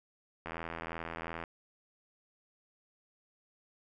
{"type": "click train", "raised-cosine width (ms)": 0.5, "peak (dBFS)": -24, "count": 82, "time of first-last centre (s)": [0.46, 1.438], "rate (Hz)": 82.8, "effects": []}